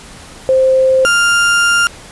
sine / 35% pulse tone pair in turn, 524 / 1398.9 Hz, C5 / F6, +2 / +2 cents, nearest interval octave + perfect fourth, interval 1700 cents, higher second, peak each -7 dBFS, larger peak neither, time 0.49-1.05 / 1.05-1.87 s, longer second, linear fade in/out 0 ms, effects pink hiss -35 dBFS RMS until 2.11 s + resampled to 24000 Hz

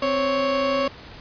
30% pulse tone pair together, 261.9 / 555 Hz, C4 / C#5, +2 / +2 cents, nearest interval octave + minor second, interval 1300 cents, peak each -24 / -18 dBFS, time 0.02-0.88 s, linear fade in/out 5 ms, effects pink hiss -42 dBFS RMS until 1.2 s + resampled to 11025 Hz

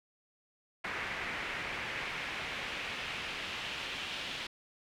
brown noise with band-pass filter sweep, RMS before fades -39 dBFS, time 0.84-4.47 s, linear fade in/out 5 ms, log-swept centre 2000 to 3200 Hz, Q 2, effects none

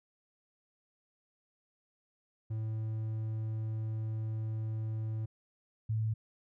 triangle / sine tone pair in turn, 110 / 110 Hz, A2 / A2, 0 / 0 cents, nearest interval unison, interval 0 cents, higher neither, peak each -31 / -29 dBFS, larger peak second, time 2.5-5.26 / 5.89-6.14 s, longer first, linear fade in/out 10 ms, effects none

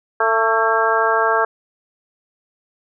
harmonic tone with a mistuned harmonic, 223.4 Hz, A3, 27 cents sharp, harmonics 2 / 3 / 4 / 5 / 6 / 7, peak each -21 / -21 / -21 / -21 / -21 / -21 dBFS, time 0.2-1.45 s, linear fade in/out 5 ms, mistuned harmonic 7, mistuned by +47 cents, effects none

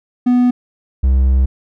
triangle tone pair in turn, 246.9 / 65.4 Hz, B3 / C2, 0 / 0 cents, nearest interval octave + major seventh, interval 2300 cents, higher first, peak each -7 dBFS, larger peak neither, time 0.26-0.51 / 1.03-1.46 s, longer second, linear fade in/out 10 ms, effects none

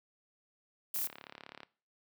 violet noise, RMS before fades -35 dBFS, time 0.94-1.07 s, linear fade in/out 2 ms
click train, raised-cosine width 0.3 ms, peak -30 dBFS, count 25, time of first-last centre 0.96-1.632 s, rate 35.7 Hz
effects noise-tail reverb RT60 0.4 s tail -20 dB re dry + high-pass 150 Hz 12 dB/octave

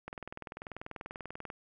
click train, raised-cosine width 0.5 ms, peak -26 dBFS, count 30, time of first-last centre 0.08-1.502 s, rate 20.4 Hz, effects none

